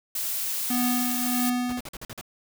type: noise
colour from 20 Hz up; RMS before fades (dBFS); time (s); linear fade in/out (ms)
blue; -29; 0.15-1.5; 5
type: tone with tremolo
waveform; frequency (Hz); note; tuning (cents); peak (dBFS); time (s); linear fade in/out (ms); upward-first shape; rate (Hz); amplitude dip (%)
square; 246.9; B3; 0; -23; 0.7-1.8; 5; triangle; 1.6; 55
type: noise bursts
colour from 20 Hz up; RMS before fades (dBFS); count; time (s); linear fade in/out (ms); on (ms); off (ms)
pink; -38; 7; 1.69-2.212; 2; 36; 45
effects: none